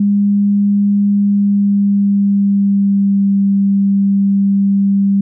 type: tone with pitch glide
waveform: sine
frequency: 202.5 to 197.99 Hz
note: G#3 to G3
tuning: -43 to +18 cents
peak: -9 dBFS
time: 0-5.21 s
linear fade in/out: 5 ms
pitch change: -39 cents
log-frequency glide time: 1.1-3.35 s
effects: none

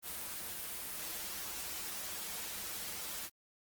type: noise with comb filter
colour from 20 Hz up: white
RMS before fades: -42 dBFS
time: 0.02-3.3 s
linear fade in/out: 50 ms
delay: 7.5 ms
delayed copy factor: -0.6
effects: Opus 24 kbps

